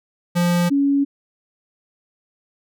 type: tone pair in turn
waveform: square / sine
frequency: 174.61 / 280.2 Hz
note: F3 / C#4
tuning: 0 / +19 cents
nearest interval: minor sixth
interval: 819 cents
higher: second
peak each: -16 / -14 dBFS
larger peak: second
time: 0.35-0.7 / 0.7-1.05 s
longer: neither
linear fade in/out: 20 ms
effects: none